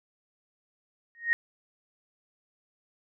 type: tone with exponential growth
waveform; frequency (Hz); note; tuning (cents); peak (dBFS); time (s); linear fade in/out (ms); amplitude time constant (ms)
sine; 1864.7; A#6; 0; -17; 1.15-1.33; 0; 38
effects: none